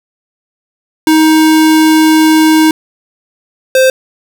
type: tone pair in turn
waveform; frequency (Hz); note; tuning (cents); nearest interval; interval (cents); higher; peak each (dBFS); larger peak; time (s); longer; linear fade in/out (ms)
square; 314.7 / 521.9; D#4 / C5; +20 / -4; major sixth; 876; second; -5; neither; 1.07-2.71 / 3.75-3.9; first; 2
effects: 7-bit